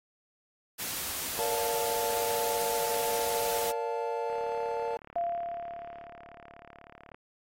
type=noise; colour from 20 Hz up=white; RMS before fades=-35 dBFS; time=0.78-3.72 s; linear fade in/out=20 ms
type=chord; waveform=triangle; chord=Bb major seventh; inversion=none; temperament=equal with one note detuned; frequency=466.2 / 572.3 / 698.5 / 880 Hz; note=Bb4 / D5 / F5 / A5; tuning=0 / -45 / 0 / 0 cents; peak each=-31 / -36 / -37 / -33 dBFS; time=1.39-4.97 s; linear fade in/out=0 ms
type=click train; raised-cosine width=0.5 ms; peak=-32 dBFS; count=104; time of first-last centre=4.3-7.145 s; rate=36.2 Hz
type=tone with exponential decay; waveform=sine; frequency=689 Hz; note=F5; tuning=24 cents flat; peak=-26 dBFS; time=5.16-7.1 s; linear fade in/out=0 ms; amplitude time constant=420 ms
effects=AAC 48 kbps